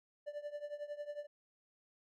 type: tone with tremolo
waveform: triangle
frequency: 587.3 Hz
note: D5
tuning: in tune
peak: -36 dBFS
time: 0.26-1.27 s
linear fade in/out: 20 ms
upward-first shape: triangle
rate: 11 Hz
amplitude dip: 90%
effects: none